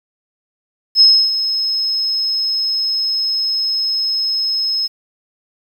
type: tone with ADSR envelope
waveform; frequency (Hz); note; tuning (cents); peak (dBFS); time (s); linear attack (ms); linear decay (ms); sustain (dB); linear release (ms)
sine; 5170; E8; -34; -4; 0.95-4.88; 58; 290; -11; 22
effects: 7-bit